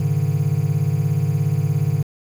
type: chord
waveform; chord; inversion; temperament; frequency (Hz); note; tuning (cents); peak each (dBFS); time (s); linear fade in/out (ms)
triangle; Ab suspended fourth; none; equal; 103.83 / 138.59 / 155.56; Ab2 / Db3 / Eb3; 0 / 0 / 0; -21 / -18 / -19; 0-2.03; 5
effects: 7-bit